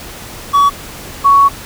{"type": "tone pair in turn", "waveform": ["triangle", "sine"], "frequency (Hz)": [1132, 1115.8], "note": ["C#6", "C#6"], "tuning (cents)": [36, 11], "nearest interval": "unison", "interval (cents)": 25, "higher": "first", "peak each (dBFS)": -4, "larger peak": "neither", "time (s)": [[0.53, 0.7], [1.24, 1.49]], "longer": "second", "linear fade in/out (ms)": 20, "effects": ["pink hiss -30 dBFS RMS until 1.65 s"]}